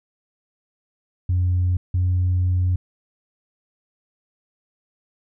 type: tone pair in turn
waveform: sine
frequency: 90.1 / 90.51 Hz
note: F#2 / F#2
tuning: -45 / -38 cents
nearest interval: unison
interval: 7 cents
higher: second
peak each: -15 dBFS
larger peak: neither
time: 1.29-1.77 / 1.94-2.76 s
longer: second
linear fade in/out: 5 ms
effects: tanh soft clip ceiling -14 dBFS